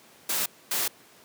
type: noise bursts at uneven times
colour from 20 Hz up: white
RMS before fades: -27 dBFS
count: 2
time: 0.29-0.46 / 0.71-0.88 s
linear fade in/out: 5 ms
effects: pink hiss -54 dBFS RMS until 1.24 s + high-pass 200 Hz 12 dB/octave